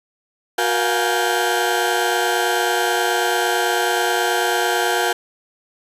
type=tone cluster; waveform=30% pulse; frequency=365.1 / 473.4 / 701 / 834 / 1558 Hz; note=F#4 / A#4 / F5 / G#5 / G6; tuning=-23 / +27 / +6 / +7 / -11 cents; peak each=-21 dBFS; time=0.58-5.13 s; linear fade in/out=5 ms; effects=resampled to 32000 Hz + 8-bit